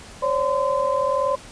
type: tone cluster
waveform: sine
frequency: 532 / 573 / 1026 Hz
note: C5 / D5 / C6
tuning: +29 / -43 / -34 cents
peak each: -23 dBFS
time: 0.22-1.36 s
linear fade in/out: 10 ms
effects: pink hiss -42 dBFS RMS until 1.51 s + resampled to 22050 Hz